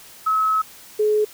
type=tone pair in turn; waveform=sine; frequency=1288 / 424.5 Hz; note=E6 / G#4; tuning=-41 / +38 cents; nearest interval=octave + perfect fifth; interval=1921 cents; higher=first; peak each=-16 / -15 dBFS; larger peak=second; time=0.26-0.62 / 0.99-1.25 s; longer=first; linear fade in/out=10 ms; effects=white hiss -44 dBFS RMS until 1.33 s